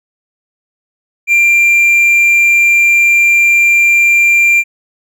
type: tone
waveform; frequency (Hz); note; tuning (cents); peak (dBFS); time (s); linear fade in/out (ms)
triangle; 2377; D7; +20; -4; 1.27-4.64; 50
effects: none